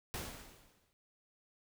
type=noise with exponential decay; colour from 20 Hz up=pink; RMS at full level=-39 dBFS; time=0.14-0.93 s; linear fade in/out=0 ms; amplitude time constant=170 ms; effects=none